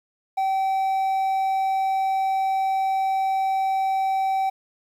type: tone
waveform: triangle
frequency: 770 Hz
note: G5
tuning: 31 cents flat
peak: -18 dBFS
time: 0.37-4.5 s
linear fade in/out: 10 ms
effects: 9-bit